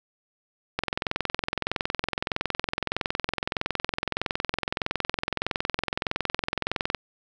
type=click train; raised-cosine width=0.3 ms; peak=-9 dBFS; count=134; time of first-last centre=0.79-6.947 s; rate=21.6 Hz; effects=none